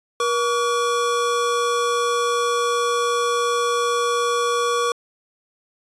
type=tone pair together; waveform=square; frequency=478.2 / 1136.7 Hz; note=A#4 / C#6; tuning=+44 / +43 cents; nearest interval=octave + minor third; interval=1499 cents; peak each=-22 dBFS; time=0.2-4.92 s; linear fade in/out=2 ms; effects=resampled to 22050 Hz